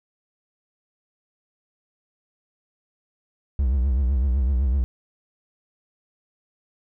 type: tone with vibrato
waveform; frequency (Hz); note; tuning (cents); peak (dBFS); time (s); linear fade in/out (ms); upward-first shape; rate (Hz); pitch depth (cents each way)
triangle; 65.41; C2; 0; -16; 3.59-4.84; 0; triangle; 7.9; 180
effects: none